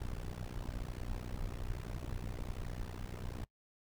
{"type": "noise with amplitude modulation", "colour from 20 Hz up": "brown", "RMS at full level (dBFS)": -37, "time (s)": [0, 3.45], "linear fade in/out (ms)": 10, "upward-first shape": "sine", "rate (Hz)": 61.2, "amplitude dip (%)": 100, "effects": ["noise-tail reverb RT60 0.1 s tail -23 dB re dry"]}